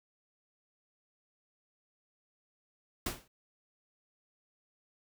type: noise with exponential decay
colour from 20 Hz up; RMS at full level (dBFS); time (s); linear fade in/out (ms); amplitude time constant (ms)
pink; -31; 3.06-3.28; 5; 46
effects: none